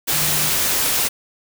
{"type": "tone in noise", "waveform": "sine", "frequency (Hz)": 152.7, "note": "D#3", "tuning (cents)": -32, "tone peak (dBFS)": -29, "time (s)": [0.12, 0.5], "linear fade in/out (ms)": 20, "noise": "white", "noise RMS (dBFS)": -19, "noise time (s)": [0.07, 1.09], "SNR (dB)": -13, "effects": []}